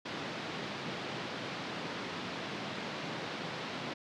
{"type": "band-pass noise", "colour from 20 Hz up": "pink", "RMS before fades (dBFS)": -40, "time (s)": [0.05, 3.94], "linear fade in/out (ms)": 10, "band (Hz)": [140, 4500], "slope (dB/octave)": 24, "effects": []}